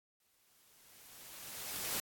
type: noise with exponential growth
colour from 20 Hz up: white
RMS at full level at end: -36 dBFS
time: 0.2-2 s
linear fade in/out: 2 ms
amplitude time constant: 390 ms
effects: AAC 64 kbps